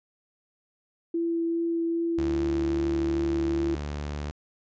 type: tone with vibrato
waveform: sine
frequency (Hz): 334.7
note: E4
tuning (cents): +26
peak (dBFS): -24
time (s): 1.14-3.75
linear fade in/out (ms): 5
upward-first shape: triangle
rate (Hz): 2.5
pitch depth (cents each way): 10
type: tone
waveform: sawtooth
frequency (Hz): 73.42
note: D2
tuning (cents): 0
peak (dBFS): -27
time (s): 2.18-4.31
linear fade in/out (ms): 0
effects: resampled to 16000 Hz